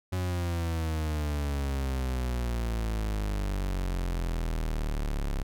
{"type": "exponential sweep", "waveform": "40% pulse", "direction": "down", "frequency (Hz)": [92.5, 34.02], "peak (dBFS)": -27, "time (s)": [0.12, 5.43], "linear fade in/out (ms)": 10, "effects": []}